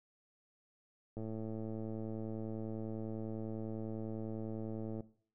click train, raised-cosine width 2 ms, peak -30 dBFS, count 423, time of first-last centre 1.17-5.006 s, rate 110 Hz, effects noise-tail reverb RT60 0.5 s tail -18 dB re dry

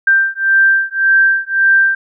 sine beating tone pair, 1574 / 1575.8 Hz, G6 / G6, +7 / +9 cents, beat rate 1.8 Hz, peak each -12 dBFS, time 0.07-1.95 s, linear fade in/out 5 ms, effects none

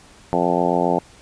harmonic tone, 87.4 Hz, F2, 2 cents sharp, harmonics 2 / 3 / 4 / 5 / 6 / 7 / 8 / 9 / 10, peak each -25 / -25 / -25 / -25 / -25 / -25 / -25 / -25 / -25 dBFS, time 0.33-0.99 s, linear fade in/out 0 ms, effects pink hiss -48 dBFS RMS until 1.21 s + resampled to 22050 Hz

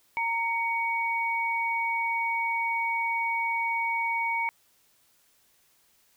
sine tone pair together, 924 / 2241 Hz, A#5 / C#7, -16 / +18 cents, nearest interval octave + minor third, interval 1534 cents, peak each -28 dBFS, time 0.17-4.49 s, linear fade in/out 0 ms, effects white hiss -65 dBFS RMS until 6.16 s

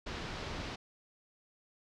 pink low-pass noise, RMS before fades -41 dBFS, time 0.06-0.76 s, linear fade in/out 10 ms, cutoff 5100 Hz, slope 24 dB/octave, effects none

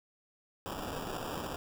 blue noise with sample-and-hold, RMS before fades -39 dBFS, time 0.66-1.56 s, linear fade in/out 0 ms, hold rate 2100 Hz, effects none

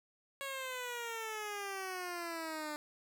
10% pulse exponential sweep, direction down, 554.4 to 297.1 Hz, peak -31 dBFS, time 0.41-2.76 s, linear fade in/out 0 ms, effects none

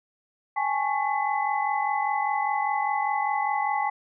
sine tone cluster, 813 / 858 / 1106 / 2010 Hz, G#5 / A5 / C#6 / B6, -37 / -44 / -4 / +30 cents, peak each -27 / -27 / -31 / -32 dBFS, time 0.56-3.9 s, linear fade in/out 10 ms, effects none

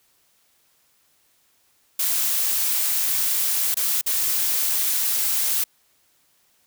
blue noise with dropouts, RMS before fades -22 dBFS, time 1.99-5.64 s, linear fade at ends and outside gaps 5 ms, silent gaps 3.744-3.768 / 4.013-4.062 s, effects white hiss -63 dBFS RMS until 6.66 s

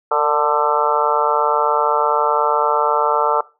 harmonic tone with a mistuned harmonic, 148.1 Hz, D3, 15 cents sharp, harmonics 3 / 4 / 5 / 6 / 7 / 8 / 9, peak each -21 / -22 / -25 / -19 / -25 / -21 / -21 dBFS, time 0.11-3.41 s, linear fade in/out 5 ms, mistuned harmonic 3, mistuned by +37 cents, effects noise-tail reverb RT60 0.3 s tail -20 dB re dry

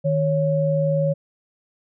sine tone pair together, 155.56 / 554.4 Hz, D#3 / C#5, 0 / 0 cents, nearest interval octave + minor seventh, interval 2200 cents, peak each -20 dBFS, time 0.04-1.14 s, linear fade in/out 20 ms, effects none

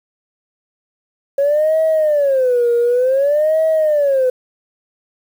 sine tone with vibrato, 550 Hz, C#5, 14 cents flat, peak -10 dBFS, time 1.38-4.3 s, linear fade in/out 5 ms, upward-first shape sine, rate 0.55 Hz, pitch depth 260 cents each way, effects tanh soft clip ceiling -8 dBFS + 7-bit

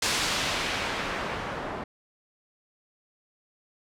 white noise with low-pass filter sweep, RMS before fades -30 dBFS, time 0.02-1.84 s, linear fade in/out 5 ms, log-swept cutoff 6500 to 900 Hz, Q 0.73, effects none

